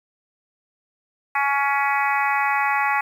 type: harmonic tone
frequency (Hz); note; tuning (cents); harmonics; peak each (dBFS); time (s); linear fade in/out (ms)
280; C#4; +18; 3 / 4 / 5 / 6 / 7 / 8 / 9; -22 / -25 / -28 / -30 / -25 / -30 / -30; 1.35-3.01; 5
effects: 8-bit